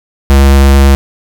square tone with vibrato, 68.7 Hz, C#2, 15 cents flat, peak -3 dBFS, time 0.3-0.95 s, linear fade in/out 0 ms, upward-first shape sine, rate 9.1 Hz, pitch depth 8 cents each way, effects none

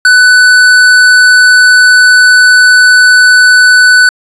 sine tone with hard clipping, 1495 Hz, F#6, 17 cents sharp, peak -3 dBFS, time 0.05-4.09 s, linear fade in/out 2 ms, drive 13 dB, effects resampled to 24000 Hz

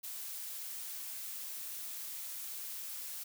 blue noise, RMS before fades -43 dBFS, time 0.03-3.24 s, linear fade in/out 10 ms, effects none

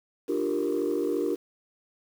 sine chord, G minor seventh, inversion second, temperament equal with one note detuned, 297.4 / 349.2 / 392 / 466.2 Hz, D4 / F4 / G4 / Bb4, +22 / 0 / 0 / 0 cents, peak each -29 dBFS, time 0.28-1.36 s, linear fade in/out 20 ms, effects tanh soft clip ceiling -19 dBFS + 8-bit

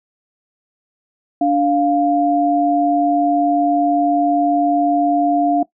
sine tone pair together, 290.9 / 699.5 Hz, D4 / F5, -16 / +3 cents, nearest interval octave + minor third, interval 1519 cents, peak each -15 dBFS, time 1.41-5.63 s, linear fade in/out 5 ms, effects noise-tail reverb RT60 0.1 s tail -18 dB re dry

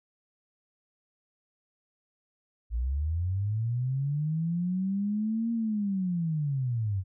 sine linear two-way sweep, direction up then down, 54.3 to 233.1 to 91 Hz, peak -26 dBFS, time 2.7-7.04 s, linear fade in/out 50 ms, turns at 5.52 s, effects none

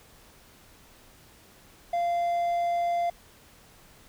triangle tone, 692 Hz, F5, 16 cents flat, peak -22 dBFS, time 1.93-3.1 s, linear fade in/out 5 ms, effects pink hiss -55 dBFS RMS until 4.08 s

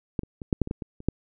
clicks, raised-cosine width 3 ms, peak -13 / -24 / -23 / -8 / -8 / -20 / -15 / -20 / -29 / -9 dBFS, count 10, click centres 0.192 / 0.234 / 0.418 / 0.528 / 0.617 / 0.674 / 0.711 / 0.822 / 1.004 / 1.086 s, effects none

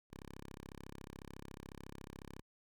5% pulse tone, 34 Hz, C#1, 33 cents flat, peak -38 dBFS, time 0.1-2.42 s, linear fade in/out 20 ms, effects none

